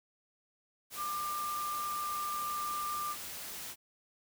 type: tone in noise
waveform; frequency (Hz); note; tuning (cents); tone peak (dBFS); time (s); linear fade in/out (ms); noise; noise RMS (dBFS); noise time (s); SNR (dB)
sine; 1192; D6; +25; -34; 0.96-3.16; 50; white; -43; 0.9-3.76; +6
effects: none